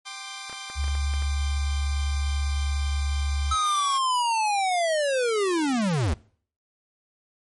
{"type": "chord", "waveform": "10% pulse", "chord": "G suspended fourth", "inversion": "none", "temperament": "equal with one note detuned", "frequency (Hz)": [784, 1046.5, 1191.1], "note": ["G5", "C6", "D6"], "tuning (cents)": [0, 0, 24], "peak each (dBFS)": [-32, -33, -30], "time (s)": [0.05, 3.99], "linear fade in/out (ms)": 20}
{"type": "clicks", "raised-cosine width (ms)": 0.5, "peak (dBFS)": -25, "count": 8, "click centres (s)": [0.497, 0.528, 0.7, 0.841, 0.881, 0.952, 1.138, 1.223]}
{"type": "tone", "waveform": "sine", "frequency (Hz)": 71.2, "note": "C#2", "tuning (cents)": 47, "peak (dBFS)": -23, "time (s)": [0.75, 3.56], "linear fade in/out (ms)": 50}
{"type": "linear sweep", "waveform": "square", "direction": "down", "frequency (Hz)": [1294, 65.41], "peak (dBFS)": -22, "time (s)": [3.51, 6.14], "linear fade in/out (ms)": 5}
{"effects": ["noise-tail reverb RT60 0.5 s tail -22 dB re dry", "MP3 48 kbps"]}